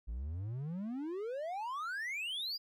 triangle exponential sweep, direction up, 51.91 to 4978 Hz, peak -35 dBFS, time 0.07-2.58 s, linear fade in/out 20 ms, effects none

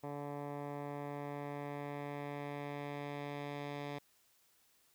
10% pulse tone with low-pass filter sweep, 144.2 Hz, D3, 31 cents flat, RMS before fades -43 dBFS, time 0.03-3.99 s, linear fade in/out 10 ms, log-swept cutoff 1100 to 3700 Hz, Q 0.99, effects white hiss -71 dBFS RMS until 4.94 s

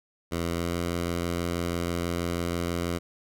10% pulse tone with pitch glide, 84.8 to 86.18 Hz, E2 to F2, +50 to -22 cents, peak -19 dBFS, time 0.31-2.99 s, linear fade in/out 20 ms, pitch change +28 cents, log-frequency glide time 0.51-0.74 s, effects none

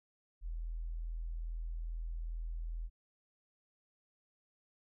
sine tone, 41.2 Hz, E1, in tune, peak -37 dBFS, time 0.41-2.9 s, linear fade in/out 50 ms, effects none

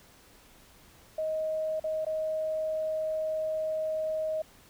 sine tone with dropouts, 628 Hz, D#5, 16 cents sharp, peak -28 dBFS, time 1.18-4.42 s, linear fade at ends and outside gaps 5 ms, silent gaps 1.798-1.84 / 2.049-2.065 s, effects pink hiss -57 dBFS RMS until 4.69 s

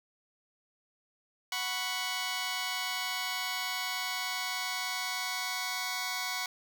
10% pulse chord, F# suspended fourth, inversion none, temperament just, 740 / 986.7 / 1110 Hz, F#5 / B5 / C#6, 0 / -2 / +2 cents, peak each -29 dBFS, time 1.52-6.46 s, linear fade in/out 2 ms, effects none

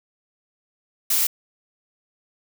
blue noise, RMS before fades -20 dBFS, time 1.1-1.27 s, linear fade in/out 5 ms, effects none

